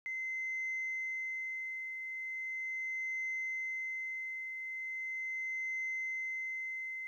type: tone with tremolo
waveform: sine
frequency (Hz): 2063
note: C7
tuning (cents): -25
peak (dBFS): -33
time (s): 0.06-7.07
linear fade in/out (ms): 0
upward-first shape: triangle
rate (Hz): 0.39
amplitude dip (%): 50
effects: tanh soft clip ceiling -31 dBFS + 12-bit